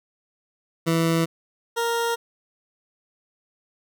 20% pulse tone pair in turn, 164.81 / 466.2 Hz, E3 / A#4, 0 / 0 cents, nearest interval octave + tritone, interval 1800 cents, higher second, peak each -14 / -17 dBFS, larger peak first, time 0.86-1.26 / 1.76-2.16 s, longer neither, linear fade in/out 20 ms, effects none

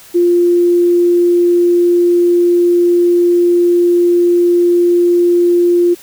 sine tone, 349.2 Hz, F4, in tune, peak -7 dBFS, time 0.14-5.95 s, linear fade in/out 20 ms, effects white hiss -39 dBFS RMS until 6.02 s

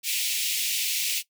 pink high-pass noise, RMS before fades -27 dBFS, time 0.03-1.23 s, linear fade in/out 50 ms, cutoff 2300 Hz, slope 48 dB/octave, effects noise-tail reverb RT60 0.1 s tail -17 dB re dry

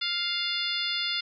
harmonic tone with a mistuned harmonic, 700 Hz, F5, 4 cents sharp, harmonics 2 / 3 / 4 / 5 / 6 / 7, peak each -37 / -35 / -35 / -31 / -34 / -34 dBFS, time 0.01-1.21 s, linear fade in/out 10 ms, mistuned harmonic 6, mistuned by +35 cents, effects none

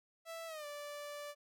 sawtooth tone with pitch glide, 659.3 to 584 Hz, E5 to D5, 0 to -10 cents, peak -40 dBFS, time 0.25-1.35 s, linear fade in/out 50 ms, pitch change -210 cents, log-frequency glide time 0.47-0.66 s, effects none

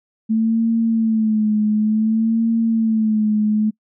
sine tone with vibrato, 220 Hz, A3, in tune, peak -14 dBFS, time 0.29-3.71 s, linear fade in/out 20 ms, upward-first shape sine, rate 0.56 Hz, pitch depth 62 cents each way, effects noise-tail reverb RT60 0.1 s tail -26 dB re dry

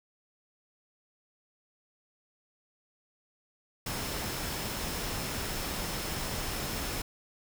sine tone in noise, 5274 Hz, E8, in tune, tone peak -46 dBFS, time 3.86-7.02 s, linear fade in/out 5 ms, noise pink, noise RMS -35 dBFS, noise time 3.86-7.02 s, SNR -14 dB, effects none

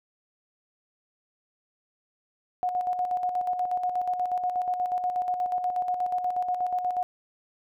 sine tone with tremolo, 726 Hz, F#5, 33 cents flat, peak -23 dBFS, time 2.63-7.03 s, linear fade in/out 0 ms, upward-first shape square, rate 8.3 Hz, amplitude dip 50%, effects none

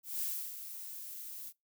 violet noise with ADSR envelope, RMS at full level -35 dBFS, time 0.03-1.53 s, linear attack 180 ms, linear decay 310 ms, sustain -10 dB, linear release 51 ms, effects noise-tail reverb RT60 0.2 s tail -23 dB re dry

